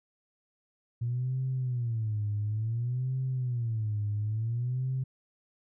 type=tone with vibrato; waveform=sine; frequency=116.54 Hz; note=A#2; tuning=in tune; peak=-27 dBFS; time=1.01-5.04 s; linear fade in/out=10 ms; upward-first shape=sine; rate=0.57 Hz; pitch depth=200 cents each way; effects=tanh soft clip ceiling -23 dBFS